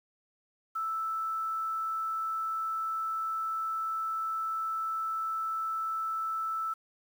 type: tone with quantisation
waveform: sine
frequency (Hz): 1318.5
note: E6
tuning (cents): 0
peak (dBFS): -30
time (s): 0.75-6.74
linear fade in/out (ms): 10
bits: 9
effects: none